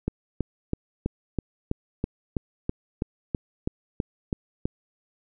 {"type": "click train", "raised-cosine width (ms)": 3, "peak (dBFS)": -12, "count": 15, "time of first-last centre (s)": [0.08, 4.655], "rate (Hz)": 3.06, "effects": []}